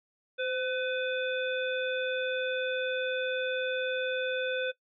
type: harmonic tone with a mistuned harmonic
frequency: 502 Hz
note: B4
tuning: 28 cents sharp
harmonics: 1 / 3 / 5 / 7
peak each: -31 / -34 / -39 / -39 dBFS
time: 0.38-4.72 s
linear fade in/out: 20 ms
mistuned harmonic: 1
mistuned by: +42 cents
effects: noise-tail reverb RT60 0.1 s tail -19 dB re dry